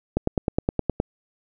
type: click train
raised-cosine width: 2 ms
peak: -7 dBFS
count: 9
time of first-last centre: 0.17-1.001 s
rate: 9.63 Hz
effects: none